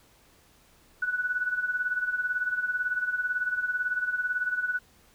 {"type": "tone with tremolo", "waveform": "sine", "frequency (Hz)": 1480, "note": "F#6", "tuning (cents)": 0, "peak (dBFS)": -23, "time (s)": [1.02, 4.79], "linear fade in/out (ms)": 5, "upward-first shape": "sine", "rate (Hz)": 18, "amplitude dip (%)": 70, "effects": ["pink hiss -60 dBFS RMS until 5.14 s"]}